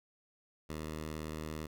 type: tone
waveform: 10% pulse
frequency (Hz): 77.78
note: D#2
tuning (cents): 0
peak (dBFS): -31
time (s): 0.69-1.67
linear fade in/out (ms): 10
effects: none